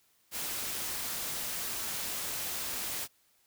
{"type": "noise", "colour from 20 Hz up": "white", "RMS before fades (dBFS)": -36, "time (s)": [0.31, 3.08], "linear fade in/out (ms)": 50, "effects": ["white hiss -69 dBFS RMS until 3.46 s"]}